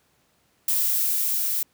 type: noise with level ramp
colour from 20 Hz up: violet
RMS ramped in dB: -22 to -25 dBFS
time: 0.68-1.63 s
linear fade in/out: 2 ms
effects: pink hiss -65 dBFS RMS until 1.73 s + high-pass 80 Hz 12 dB/octave